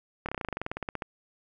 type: slowing click train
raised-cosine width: 0.5 ms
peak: -17 dBFS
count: 18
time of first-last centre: 0.26-1.022 s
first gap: 27 ms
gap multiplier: 1.06
effects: none